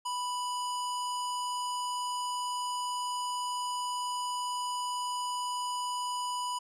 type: tone with low-pass filter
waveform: square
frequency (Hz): 987.8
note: B5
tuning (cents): 0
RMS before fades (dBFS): -34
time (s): 0.05-6.59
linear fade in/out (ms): 10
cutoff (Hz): 8900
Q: 1.6
effects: none